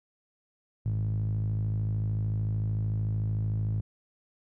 sawtooth tone with band-pass filter, 53.4 Hz, G#1, 49 cents sharp, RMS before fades -29 dBFS, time 0.85-3.81 s, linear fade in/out 10 ms, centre 120 Hz, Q 8.3, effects none

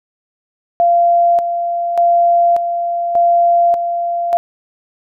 sine tone with tremolo, 690 Hz, F5, 21 cents flat, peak -8 dBFS, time 0.8-4.37 s, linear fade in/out 0 ms, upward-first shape square, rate 0.85 Hz, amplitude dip 55%, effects none

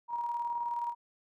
sine tone with tremolo, 949 Hz, A#5, 31 cents sharp, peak -30 dBFS, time 0.08-0.95 s, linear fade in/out 50 ms, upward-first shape square, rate 19 Hz, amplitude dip 35%, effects none

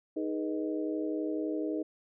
harmonic tone with a mistuned harmonic, 103.83 Hz, G#2, in tune, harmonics 3 / 4 / 5 / 6, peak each -32 / -37 / -39 / -41 dBFS, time 0.16-1.83 s, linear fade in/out 10 ms, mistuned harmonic 5, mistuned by -110 cents, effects none

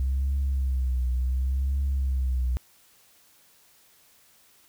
sine tone with vibrato, 65.41 Hz, C2, in tune, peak -21 dBFS, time 0-2.57 s, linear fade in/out 0 ms, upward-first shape triangle, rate 0.69 Hz, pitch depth 98 cents each way, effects tanh soft clip ceiling -20 dBFS + white hiss -59 dBFS RMS until 4.68 s

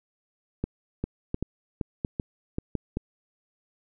two click trains, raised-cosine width 3 ms, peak -15 / -14 dBFS, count 6 / 4, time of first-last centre 1.04-2.971 / 0.64-2.753 s, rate 2.59 / 1.42 Hz, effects none

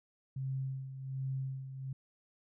sine tone with tremolo, 133.3 Hz, C3, 33 cents sharp, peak -33 dBFS, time 0.36-1.93 s, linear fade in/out 5 ms, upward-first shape sine, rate 1.3 Hz, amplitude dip 65%, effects none

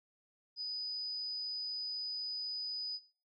sine tone, 4978 Hz, D#8, in tune, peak -36 dBFS, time 0.56-3 s, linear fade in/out 50 ms, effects noise-tail reverb RT60 0.4 s tail -18 dB re dry

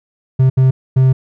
triangle tone bursts at uneven times, 130.81 Hz, C3, in tune, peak -5 dBFS, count 3, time 0.39-0.5 / 0.57-0.71 / 0.96-1.13 s, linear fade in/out 10 ms, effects none

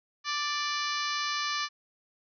harmonic tone with a mistuned harmonic, 587.3 Hz, D5, in tune, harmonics 2 / 3 / 4 / 5 / 6 / 7 / 8 / 9 / 10, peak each -33 / -36 / -38 / -40 / -41 / -38 / -40 / -40 / -41 dBFS, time 0.24-1.69 s, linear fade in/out 50 ms, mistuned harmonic 10, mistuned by +30 cents, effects none

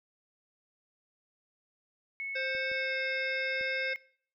sine tone with pitch glide, 2200 to 2158 Hz, C#7 to C#7, -14 to -47 cents, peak -34 dBFS, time 2.2-3.96 s, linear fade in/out 0 ms, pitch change -33 cents, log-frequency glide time 2.72-2.97 s
harmonic tone, 525 Hz, C5, 6 cents sharp, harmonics 1 / 3 / 5 / 7 / 9 / 10, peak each -37 / -35 / -41 / -44 / -52 / -46 dBFS, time 2.35-3.94 s, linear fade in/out 10 ms
clicks, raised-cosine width 2 ms, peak -38 dBFS, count 3, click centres 2.55 / 2.716 / 3.611 s
effects noise-tail reverb RT60 0.5 s tail -21 dB re dry

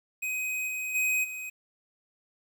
square tone with level steps, 2515 Hz, D#7, 18 cents sharp, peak -30 / -32 / -25 / -36 dBFS, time 0.22-1.5 s, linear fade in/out 10 ms, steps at 0.67 / 0.94 / 1.23 s, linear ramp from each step 20 ms, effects 10-bit

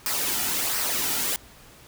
white noise with flanger, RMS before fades -26 dBFS, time 0.06-1.36 s, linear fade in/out 0 ms, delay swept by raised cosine 0.28 to 1.88 ms, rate 1.4 Hz, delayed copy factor -0.5, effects pink hiss -50 dBFS RMS until 1.87 s

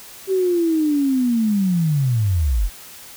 sine linear sweep, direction down, 388 to 38.89 Hz, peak -15 dBFS, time 0.27-2.7 s, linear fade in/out 50 ms, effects white hiss -40 dBFS RMS until 3.16 s

